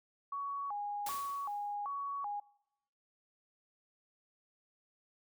sine tone with vibrato, 960 Hz, B5, 49 cents flat, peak -36 dBFS, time 0.32-2.4 s, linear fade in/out 5 ms, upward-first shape square, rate 1.3 Hz, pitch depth 270 cents each way
white noise with exponential decay, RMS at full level -41 dBFS, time 1.06-1.75 s, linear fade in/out 5 ms, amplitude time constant 150 ms
effects noise-tail reverb RT60 0.9 s tail -25 dB re dry

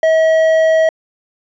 triangle tone with hard clipping, 641 Hz, E5, 49 cents flat, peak -10 dBFS, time 0.03-0.89 s, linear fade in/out 2 ms, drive 10 dB, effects resampled to 16000 Hz

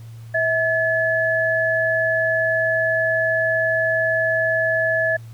sine tone pair together, 647.4 / 1715 Hz, E5 / A6, -31 / -45 cents, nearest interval octave + perfect fourth, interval 1686 cents, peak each -20 / -19 dBFS, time 0.34-5.17 s, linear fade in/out 10 ms, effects added 114 Hz sine -35 dBFS peak until 5.33 s + pink hiss -53 dBFS RMS until 5.33 s

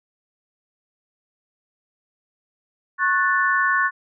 sine chord, F# minor, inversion second, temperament equal with one note detuned, 1095.4 / 1480 / 1760 Hz, C#6 / F#6 / A6, -21 / 0 / 0 cents, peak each -21 dBFS, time 2.98-3.91 s, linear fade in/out 50 ms, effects none

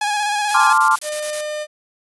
sawtooth tone with vibrato, 831 Hz, G#5, 1 cent sharp, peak -14 dBFS, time 0.01-0.73 s, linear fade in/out 5 ms, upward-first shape square, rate 16 Hz, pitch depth 25 cents each way
blue noise bursts, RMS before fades -26 dBFS, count 9, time 0.49-1.408 s, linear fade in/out 0 ms, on 78 ms, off 27 ms
sine chord, D minor seventh, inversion second, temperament equal, 880 / 1046.5 / 1174.7 / 1396.9 Hz, A5 / C6 / D6 / F6, 0 / 0 / 0 / 0 cents, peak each -17 dBFS, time 0.54-0.96 s, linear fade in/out 10 ms
45% pulse tone, 604 Hz, D5, 48 cents sharp, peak -23 dBFS, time 1.02-1.67 s, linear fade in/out 50 ms
effects resampled to 24000 Hz

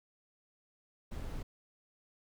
brown noise with amplitude modulation, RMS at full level -39 dBFS, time 1.11-1.43 s, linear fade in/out 10 ms, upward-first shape sine, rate 216 Hz, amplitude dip 25%, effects none

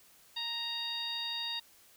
harmonic tone, 932.3 Hz, A#5, in tune, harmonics 1 / 2 / 3 / 4 / 5, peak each -46 / -46 / -43 / -36 / -42 dBFS, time 0.36-1.6 s, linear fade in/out 10 ms, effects white hiss -61 dBFS RMS until 1.96 s

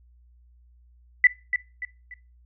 sine tone with echo, 1985 Hz, B6, 8 cents sharp, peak -11 dBFS, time 1.24-1.27 s, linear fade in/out 2 ms, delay 290 ms, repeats 3, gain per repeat -9 dB, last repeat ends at 2.14 s, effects noise-tail reverb RT60 0.3 s tail -19 dB re dry + added 60 Hz sine -53 dBFS peak until 2.45 s

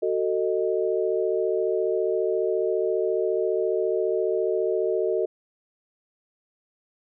sine chord, D# diminished, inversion first, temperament just, 373.4 / 448 / 622.3 Hz, F#4 / A4 / D#5, +16 / +31 / 0 cents, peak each -25 / -25 / -28 dBFS, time 0.02-5.26 s, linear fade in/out 10 ms, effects none

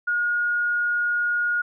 sine tone, 1436 Hz, F6, 48 cents sharp, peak -20 dBFS, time 0.07-1.62 s, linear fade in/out 10 ms, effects none

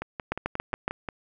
two click trains, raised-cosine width 0.5 ms, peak -17 / -11 dBFS, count 7 / 5, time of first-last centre 0.02-1.088 / 0.32-0.879 s, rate 5.62 / 7.15 Hz, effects none

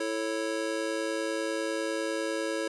square chord, A major, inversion second, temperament just, 330 / 440 / 550 Hz, E4 / A4 / C#5, +2 / 0 / -14 cents, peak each -34 / -36 / -34 dBFS, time 0-2.68 s, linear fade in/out 5 ms, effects resampled to 24000 Hz

